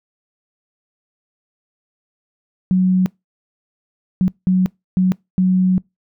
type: tone bursts at uneven times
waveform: sine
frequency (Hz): 185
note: F#3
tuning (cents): 0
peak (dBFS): -11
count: 5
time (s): 2.71-3.06 / 4.21-4.28 / 4.47-4.66 / 4.97-5.12 / 5.38-5.78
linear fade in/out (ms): 0
effects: noise-tail reverb RT60 0.2 s tail -25 dB re dry